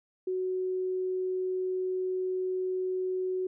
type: tone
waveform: sine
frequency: 371 Hz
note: F#4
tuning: 5 cents sharp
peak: -28 dBFS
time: 0.27-3.47 s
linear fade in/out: 5 ms
effects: none